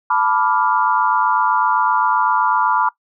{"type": "chord", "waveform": "sine", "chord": "B half-diminished seventh", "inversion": "third", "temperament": "equal", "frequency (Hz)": [880, 987.8, 1174.7, 1396.9], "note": ["A5", "B5", "D6", "F6"], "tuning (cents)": [0, 0, 0, 0], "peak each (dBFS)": [-20, -17, -20, -22], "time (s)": [0.1, 2.89], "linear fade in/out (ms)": 5, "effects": ["noise-tail reverb RT60 0.1 s tail -20 dB re dry"]}